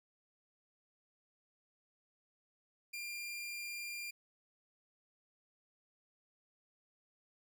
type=tone; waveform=sawtooth; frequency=2394 Hz; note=D7; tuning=33 cents sharp; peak=-38 dBFS; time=2.93-4.11 s; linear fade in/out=10 ms; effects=none